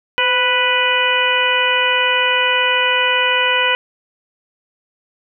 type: harmonic tone with a mistuned harmonic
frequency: 493.9 Hz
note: B4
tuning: in tune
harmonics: 1 / 2 / 3 / 4 / 5 / 6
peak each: -22 / -20 / -20 / -21 / -19 / -19 dBFS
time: 0.18-3.75 s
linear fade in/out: 0 ms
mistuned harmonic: 1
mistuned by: +51 cents
effects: none